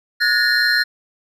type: tone cluster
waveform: triangle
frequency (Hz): 1452 / 1701 / 1825 / 4182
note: F#6 / G#6 / A#6 / C8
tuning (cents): -33 / +41 / -37 / -2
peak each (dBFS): -18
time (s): 0.2-0.84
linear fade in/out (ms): 20
effects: none